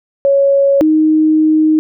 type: tone pair in turn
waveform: sine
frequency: 555 / 311.5 Hz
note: C#5 / D#4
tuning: +2 / +2 cents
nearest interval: minor seventh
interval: 1000 cents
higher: first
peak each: -7 dBFS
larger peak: neither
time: 0.25-0.81 / 0.81-1.79 s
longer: second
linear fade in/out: 0 ms
effects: none